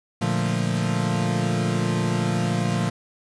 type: chord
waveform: 40% pulse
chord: Bb major seventh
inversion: none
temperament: equal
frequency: 116.54 / 146.83 / 174.61 / 220 Hz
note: Bb2 / D3 / F3 / A3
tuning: 0 / 0 / 0 / 0 cents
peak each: -25 / -28 / -24 / -28 dBFS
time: 0.21-2.9 s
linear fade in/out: 10 ms
effects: resampled to 22050 Hz + 8-bit